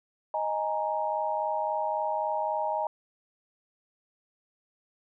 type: chord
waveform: sine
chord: D# suspended fourth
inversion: none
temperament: just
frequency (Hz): 622.3 / 829.7 / 933.4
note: D#5 / G#5 / A#5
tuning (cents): 0 / -2 / +2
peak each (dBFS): -31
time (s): 0.34-2.87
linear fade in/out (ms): 2
effects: none